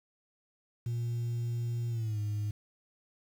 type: tone with pitch glide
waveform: sine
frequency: 118.3 to 104.79 Hz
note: A#2 to G#2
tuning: +26 to +16 cents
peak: -28 dBFS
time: 0.86-2.51 s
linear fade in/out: 5 ms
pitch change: -210 cents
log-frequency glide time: 1.89-2.19 s
effects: tanh soft clip ceiling -29 dBFS + 9-bit